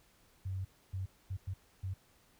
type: tone bursts at uneven times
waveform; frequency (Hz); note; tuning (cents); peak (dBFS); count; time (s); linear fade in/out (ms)
sine; 94.7; F#2; +41; -35; 5; 0.45-0.65 / 0.93-1.06 / 1.3-1.37 / 1.47-1.54 / 1.83-1.94; 10
effects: pink hiss -67 dBFS RMS until 2.39 s